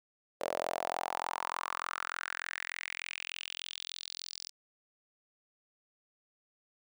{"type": "tone with high-pass filter sweep", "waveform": "sawtooth", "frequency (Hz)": 43.36, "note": "F1", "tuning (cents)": -12, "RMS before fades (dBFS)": -39, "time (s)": [0.4, 4.5], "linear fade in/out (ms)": 20, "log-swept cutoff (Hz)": [550, 5100], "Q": 4.3, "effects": []}